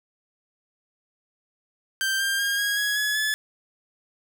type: tone with pitch steps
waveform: sawtooth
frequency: 1568 / 1592.6 / 1617.7 / 1643.1 / 1668.9 / 1695.2 / 1721.8 Hz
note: G6 / G6 / G#6 / G#6 / G#6 / G#6 / A6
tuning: 0 / +27 / -46 / -19 / +8 / +35 / -38 cents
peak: -19 dBFS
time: 2.01-3.34 s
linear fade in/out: 0 ms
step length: 190 ms
effects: none